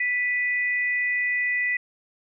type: tone pair together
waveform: sine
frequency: 1975.5 / 2489 Hz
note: B6 / D#7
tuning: 0 / 0 cents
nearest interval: major third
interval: 400 cents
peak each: -22 / -31 dBFS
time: 0-1.77 s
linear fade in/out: 5 ms
effects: none